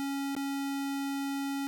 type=tone with dropouts; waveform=square; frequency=277.2 Hz; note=C#4; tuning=in tune; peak=-32 dBFS; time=0-1.67 s; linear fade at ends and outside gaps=0 ms; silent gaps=0.351-0.365 s; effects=none